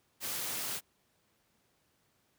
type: noise with amplitude modulation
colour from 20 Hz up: white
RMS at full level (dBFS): -35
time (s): 0.2-0.81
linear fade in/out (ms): 50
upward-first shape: sine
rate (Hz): 267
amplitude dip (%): 40
effects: pink hiss -73 dBFS RMS until 2.38 s + high-pass 80 Hz 12 dB/octave